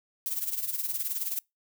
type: noise with tremolo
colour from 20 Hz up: violet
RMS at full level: -29 dBFS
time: 0.26-1.39 s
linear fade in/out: 0 ms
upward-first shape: sine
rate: 19 Hz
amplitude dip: 70%
effects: noise-tail reverb RT60 0.2 s tail -26 dB re dry